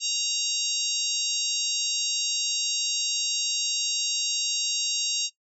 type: harmonic tone with a mistuned harmonic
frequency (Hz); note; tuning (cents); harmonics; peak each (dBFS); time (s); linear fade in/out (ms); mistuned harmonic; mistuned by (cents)
932.3; A#5; 0; 3 / 4 / 5 / 6 / 7 / 8; -32 / -32 / -32 / -32 / -32 / -32; 0-5.3; 50; 4; +27
effects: noise-tail reverb RT60 0.1 s tail -17 dB re dry